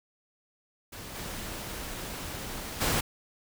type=noise with level steps; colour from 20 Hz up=pink; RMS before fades=-42 / -38 / -27 dBFS; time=0.92-3.01 s; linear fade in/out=10 ms; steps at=1.14 / 2.8 s; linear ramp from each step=20 ms; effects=none